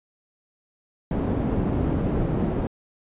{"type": "low-pass noise", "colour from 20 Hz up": "white", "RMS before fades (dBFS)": -24, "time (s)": [1.11, 2.67], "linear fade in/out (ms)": 2, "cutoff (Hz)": 300, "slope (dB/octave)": 12, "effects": ["resampled to 8000 Hz"]}